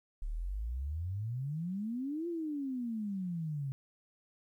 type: exponential two-way sweep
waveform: sine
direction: up then down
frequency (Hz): 34.65 to 349.2 to 132.7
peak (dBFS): -34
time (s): 0.22-3.72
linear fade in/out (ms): 0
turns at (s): 2.28
effects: 12-bit